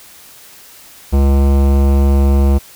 sine tone with hard clipping, 69.1 Hz, C#2, 5 cents flat, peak -10 dBFS, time 1.12-2.59 s, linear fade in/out 20 ms, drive 18 dB, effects white hiss -40 dBFS RMS until 2.75 s

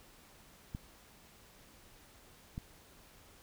clicks, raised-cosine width 5 ms, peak -27 dBFS, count 2, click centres 0.749 / 2.579 s, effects pink hiss -60 dBFS RMS until 3.42 s

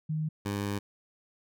sine / 15% pulse tone pair in turn, 155.56 / 101.21 Hz, D#3 / G#2, 0 / -44 cents, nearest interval perfect fifth, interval 744 cents, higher first, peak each -28 / -24 dBFS, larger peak second, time 0.09-0.29 / 0.45-0.79 s, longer second, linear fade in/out 10 ms, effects none

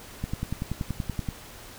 click train, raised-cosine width 5 ms, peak -16 dBFS, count 12, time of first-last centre 0.24-1.288 s, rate 10.5 Hz, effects pink hiss -45 dBFS RMS until 1.78 s

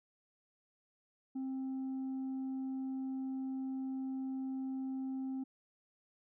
sine tone with tanh clipping, 264.2 Hz, C4, 17 cents sharp, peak -37 dBFS, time 1.35-5.44 s, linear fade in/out 10 ms, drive 2 dB, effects none

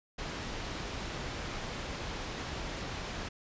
pink low-pass noise, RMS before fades -39 dBFS, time 0.18-3.29 s, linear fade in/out 10 ms, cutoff 5600 Hz, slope 12 dB/octave, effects resampled to 16000 Hz

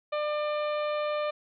harmonic tone, 598 Hz, D5, 31 cents sharp, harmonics 1 / 2 / 3 / 4 / 5 / 6 / 7, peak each -28 / -34 / -44 / -41 / -47 / -47 / -51 dBFS, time 0.12-1.31 s, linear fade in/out 10 ms, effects none

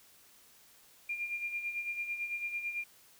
sine tone with tremolo, 2400 Hz, D7, 37 cents sharp, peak -32 dBFS, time 1.09-2.84 s, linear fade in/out 5 ms, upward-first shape sine, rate 9 Hz, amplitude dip 60%, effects white hiss -61 dBFS RMS until 3.19 s

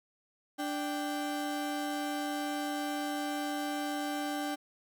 35% pulse tone pair together, 293.7 / 784 Hz, D4 / G5, 0 / 0 cents, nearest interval octave + perfect fourth, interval 1700 cents, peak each -33 / -35 dBFS, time 0.58-4.56 s, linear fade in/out 20 ms, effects none

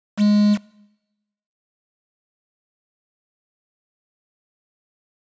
triangle tone with quantisation, 207.7 Hz, G#3, in tune, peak -10 dBFS, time 0.17-0.58 s, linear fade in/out 50 ms, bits 5, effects noise-tail reverb RT60 1.0 s tail -23 dB re dry + resampled to 16000 Hz

